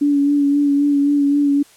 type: tone with vibrato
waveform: sine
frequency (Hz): 285.6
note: D4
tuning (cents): -48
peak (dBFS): -12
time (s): 0.01-1.63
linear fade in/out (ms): 10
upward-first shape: sine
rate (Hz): 3.8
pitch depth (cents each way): 24
effects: white hiss -49 dBFS RMS until 1.76 s + low-pass 11000 Hz 12 dB/octave